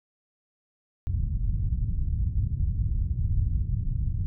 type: low-pass noise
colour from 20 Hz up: white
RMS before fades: -26 dBFS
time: 1.07-4.26 s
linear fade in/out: 0 ms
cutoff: 110 Hz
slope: 24 dB/octave
effects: none